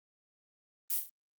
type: noise with echo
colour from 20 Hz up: violet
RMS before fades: -32 dBFS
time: 0.9-0.99 s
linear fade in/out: 2 ms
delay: 35 ms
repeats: 3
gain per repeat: -7 dB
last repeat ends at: 1.095 s
effects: Opus 32 kbps